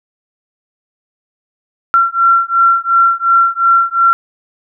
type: beating tone pair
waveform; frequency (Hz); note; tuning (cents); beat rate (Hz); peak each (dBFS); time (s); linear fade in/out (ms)
sine; 1362 / 1364.8; F6 / F6; -44 / -40; 2.8; -11; 1.94-4.13; 0
effects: none